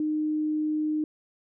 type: tone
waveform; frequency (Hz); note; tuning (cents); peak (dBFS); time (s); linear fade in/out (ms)
sine; 306.4; D#4; -27; -24; 0-1.04; 2
effects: none